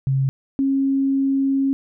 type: tone pair in turn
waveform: sine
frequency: 134.7 / 271.9 Hz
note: C#3 / C#4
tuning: -49 / -33 cents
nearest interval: octave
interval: 1216 cents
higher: second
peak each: -16 dBFS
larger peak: neither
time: 0.07-0.29 / 0.59-1.73 s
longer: second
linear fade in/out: 0 ms
effects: none